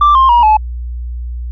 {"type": "tone with pitch steps", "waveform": "sine", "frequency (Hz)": [1174.7, 1058.7, 954.2, 859.9], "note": ["D6", "C6", "A#5", "A5"], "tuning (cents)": [0, 20, 40, -40], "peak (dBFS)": -3, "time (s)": [0.01, 0.57], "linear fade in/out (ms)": 5, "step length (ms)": 140, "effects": ["tanh soft clip ceiling -3 dBFS", "added 60 Hz sine -19 dBFS peak until 1.51 s"]}